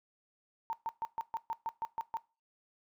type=tone bursts; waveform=sine; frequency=910 Hz; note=A#5; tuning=42 cents flat; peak=-32 dBFS; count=10; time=0.7-2.17 s; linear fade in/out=0 ms; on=30 ms; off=130 ms; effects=noise-tail reverb RT60 0.3 s tail -20 dB re dry